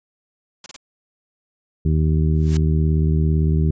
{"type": "noise bursts", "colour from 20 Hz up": "white", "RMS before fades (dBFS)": -35, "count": 3, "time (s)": [0.64, 0.763], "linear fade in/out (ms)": 2, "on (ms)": 21, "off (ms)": 30}
{"type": "harmonic tone", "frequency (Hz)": 77.78, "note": "D#2", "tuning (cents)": 0, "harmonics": [1, 2, 3, 4, 5], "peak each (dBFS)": [-17, -18, -28, -30, -30], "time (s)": [1.85, 3.71], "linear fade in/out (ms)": 5}
{"type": "noise with exponential growth", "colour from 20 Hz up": "white", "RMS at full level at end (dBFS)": -28, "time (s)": [2.34, 2.57], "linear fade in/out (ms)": 2, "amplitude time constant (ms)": 50}
{"effects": ["resampled to 16000 Hz"]}